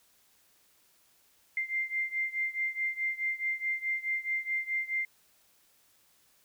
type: beating tone pair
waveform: sine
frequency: 2093 / 2097.7 Hz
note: C7 / C7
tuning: 0 / +4 cents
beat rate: 4.7 Hz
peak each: -32 / -34 dBFS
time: 1.57-5.05 s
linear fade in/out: 2 ms
effects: white hiss -66 dBFS RMS until 6.44 s